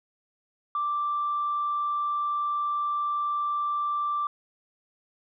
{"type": "tone", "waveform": "sine", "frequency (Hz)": 1174.7, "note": "D6", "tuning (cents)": 0, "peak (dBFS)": -24, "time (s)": [0.75, 4.27], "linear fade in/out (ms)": 2, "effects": ["tanh soft clip ceiling -20 dBFS"]}